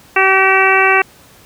harmonic tone, 383.3 Hz, G4, 39 cents flat, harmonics 1 / 2 / 3 / 4 / 5 / 6 / 7, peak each -16 / -16 / -16 / -16 / -16 / -16 / -16 dBFS, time 0.16-1.02 s, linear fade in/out 5 ms, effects pink hiss -44 dBFS RMS until 1.45 s + high-pass 60 Hz 12 dB/octave

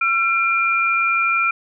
sine tone pair together, 1357 / 2388 Hz, E6 / D7, +50 / +28 cents, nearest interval minor seventh, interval 978 cents, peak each -18 dBFS, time 0.01-1.51 s, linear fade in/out 5 ms, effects none

